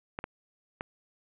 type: clicks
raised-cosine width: 0.5 ms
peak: -19 dBFS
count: 3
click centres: 0.189 / 0.241 / 0.809 s
effects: resampled to 8000 Hz + 9-bit